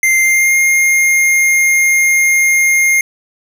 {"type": "tone with pitch glide", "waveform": "square", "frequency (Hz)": [2092, 2126], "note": ["C7", "C7"], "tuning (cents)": [-1, 27], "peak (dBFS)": -9, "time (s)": [0.03, 3.01], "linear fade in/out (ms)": 2, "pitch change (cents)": 28, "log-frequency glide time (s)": [0.19, 0.56], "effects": []}